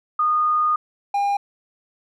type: tone pair in turn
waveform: sine / triangle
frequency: 1228 / 806 Hz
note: D#6 / G5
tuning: -23 / +48 cents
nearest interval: perfect fifth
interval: 729 cents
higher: first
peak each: -16 dBFS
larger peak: neither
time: 0.19-0.76 / 1.14-1.37 s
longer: first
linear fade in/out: 5 ms
effects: none